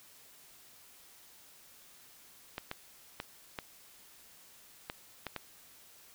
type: clicks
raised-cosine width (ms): 0.3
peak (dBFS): -21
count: 7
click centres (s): 2.581 / 2.714 / 3.201 / 3.588 / 4.899 / 5.267 / 5.363
effects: white hiss -58 dBFS RMS until 6.14 s